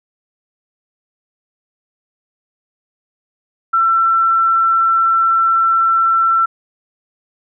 sine tone, 1344 Hz, E6, 33 cents sharp, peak -10 dBFS, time 3.73-6.46 s, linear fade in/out 10 ms, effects none

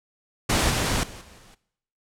pink noise with level steps, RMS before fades -21 / -24 / -42 / -49 / -51 dBFS, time 0.49-1.55 s, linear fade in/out 10 ms, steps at 0.7 / 1.03 / 1.21 / 1.38 s, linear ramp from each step 5 ms, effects noise-tail reverb RT60 0.7 s tail -18 dB re dry + low-pass 10000 Hz 12 dB/octave

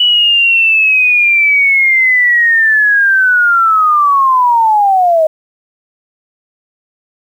sine linear sweep, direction down, 2960 to 618 Hz, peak -6 dBFS, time 0-5.27 s, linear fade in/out 5 ms, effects 7-bit

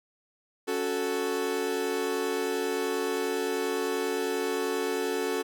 40% pulse chord, F# minor, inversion second, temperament equal, 277.2 / 370 / 440 Hz, C#4 / F#4 / A4, 0 / 0 / 0 cents, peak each -34 / -31 / -29 dBFS, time 0.67-5.43 s, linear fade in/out 20 ms, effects none

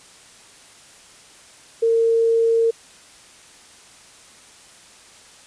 sine tone, 457 Hz, A#4, 34 cents flat, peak -14 dBFS, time 1.82-2.71 s, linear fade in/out 10 ms, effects white hiss -47 dBFS RMS until 5.46 s + resampled to 22050 Hz

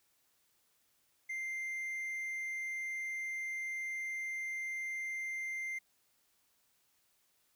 triangle tone, 2093 Hz, C7, in tune, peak -35 dBFS, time 1.29-5.79 s, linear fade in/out 10 ms, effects white hiss -74 dBFS RMS until 7.55 s

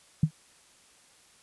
sine tone with exponential decay, 155.3 Hz, D#3, 3 cents flat, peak -14 dBFS, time 0.23-0.31 s, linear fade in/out 5 ms, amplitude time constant 16 ms, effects white hiss -59 dBFS RMS until 1.42 s + resampled to 24000 Hz

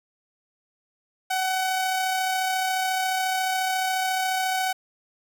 sawtooth tone with amplitude modulation, 752 Hz, F#5, 28 cents sharp, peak -18 dBFS, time 1.3-4.73 s, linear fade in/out 10 ms, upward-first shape sine, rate 34.2 Hz, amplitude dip 25%, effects none

